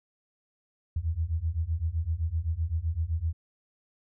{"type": "beating tone pair", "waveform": "sine", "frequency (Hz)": [77.78, 85.58], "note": ["D#2", "F2"], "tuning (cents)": [0, -35], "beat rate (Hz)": 7.8, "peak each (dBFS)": [-30, -29], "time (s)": [0.96, 3.33], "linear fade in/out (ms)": 5, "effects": []}